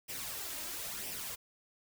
white noise with flanger, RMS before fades -41 dBFS, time 0.08-1.36 s, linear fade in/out 20 ms, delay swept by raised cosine 0.36 to 3.26 ms, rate 1 Hz, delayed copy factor +0.55, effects none

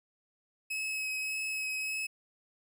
40% pulse tone with vibrato, 2565 Hz, E7, 48 cents flat, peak -32 dBFS, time 0.7-2.07 s, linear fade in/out 10 ms, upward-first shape sine, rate 1.7 Hz, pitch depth 12 cents each way, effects none

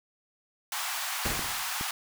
pink high-pass noise, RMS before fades -33 dBFS, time 0.72-1.91 s, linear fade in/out 2 ms, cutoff 760 Hz, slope 48 dB/octave
pink noise with exponential decay, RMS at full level -28 dBFS, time 1.25-1.76 s, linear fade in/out 5 ms, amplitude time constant 110 ms
clicks, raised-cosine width 3 ms, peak -24 dBFS, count 2, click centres 1.393 / 1.811 s
effects none

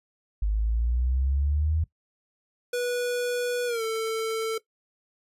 sine exponential sweep, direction up, 50.5 to 81.3 Hz, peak -22 dBFS, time 0.42-1.84 s, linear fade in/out 5 ms
square tone with pitch glide, 488.9 to 445.7 Hz, B4 to A4, -18 to +22 cents, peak -26 dBFS, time 2.73-4.58 s, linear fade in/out 5 ms, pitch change -160 cents, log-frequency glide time 3.66-3.83 s
effects noise-tail reverb RT60 0.1 s tail -18 dB re dry + resampled to 32000 Hz

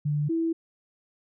sine tone pair in turn, 147.7 / 328.8 Hz, D3 / E4, +10 / -4 cents, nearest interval octave + major second, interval 1386 cents, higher second, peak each -23 dBFS, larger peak neither, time 0.05-0.29 / 0.29-0.53 s, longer neither, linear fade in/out 10 ms, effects none

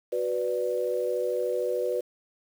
sine chord, B minor, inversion second, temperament equal, 370 / 493.9 / 587.3 Hz, F#4 / B4 / D5, 0 / 0 / 0 cents, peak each -31 / -27 / -32 dBFS, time 0.12-2.01 s, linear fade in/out 10 ms, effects 8-bit

